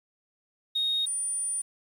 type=tone pair in turn; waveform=sine; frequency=3729 / 9342 Hz; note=A#7 / D9; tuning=0 / -10 cents; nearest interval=octave + major third; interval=1590 cents; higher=second; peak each=-23 / -27 dBFS; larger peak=first; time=0.75-1.06 / 1.06-1.62 s; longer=second; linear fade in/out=10 ms; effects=tanh soft clip ceiling -21 dBFS + 9-bit